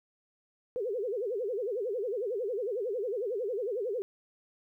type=tone with vibrato; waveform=sine; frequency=446.4 Hz; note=A4; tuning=25 cents sharp; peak=-30 dBFS; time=0.76-4.02 s; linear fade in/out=0 ms; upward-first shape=sine; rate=11 Hz; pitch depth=250 cents each way; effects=12-bit